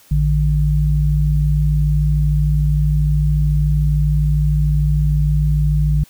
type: tone pair together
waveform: sine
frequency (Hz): 56.36 / 149.6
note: A1 / D3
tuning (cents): +42 / +32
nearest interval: octave + perfect fourth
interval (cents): 1690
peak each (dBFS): -15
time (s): 0.11-6.04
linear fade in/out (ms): 5
effects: white hiss -49 dBFS RMS until 6.09 s